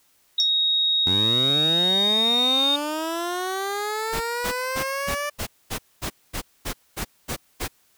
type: tone with pitch glide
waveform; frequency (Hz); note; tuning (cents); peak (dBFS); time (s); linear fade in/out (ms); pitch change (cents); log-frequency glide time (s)
sine; 3764 to 3680; A#7 to A#7; +16 to -23; -18; 0.38-2.76; 5; -39; 1.43-2.64
type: tone with exponential decay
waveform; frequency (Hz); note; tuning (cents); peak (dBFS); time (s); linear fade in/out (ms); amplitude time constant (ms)
sine; 5490; F8; -31; -17; 0.4-0.5; 0; 21
type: linear sweep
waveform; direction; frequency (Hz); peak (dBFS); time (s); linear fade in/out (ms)
15% pulse; up; 87 to 589; -19; 1.06-5.3; 10
type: noise bursts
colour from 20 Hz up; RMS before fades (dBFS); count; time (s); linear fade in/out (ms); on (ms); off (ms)
pink; -28; 12; 4.12-7.682; 20; 86; 230
effects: white hiss -62 dBFS RMS until 7.97 s